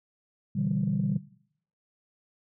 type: chord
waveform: sine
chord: E minor seventh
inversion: second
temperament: equal with one note detuned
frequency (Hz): 122.55 / 146.83 / 164.81 / 196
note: B2 / D3 / E3 / G3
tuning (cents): -13 / 0 / 0 / 0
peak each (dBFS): -33 / -29 / -32 / -28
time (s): 0.55-1.18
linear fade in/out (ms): 10
effects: noise-tail reverb RT60 0.6 s tail -17 dB re dry + tanh soft clip ceiling -17 dBFS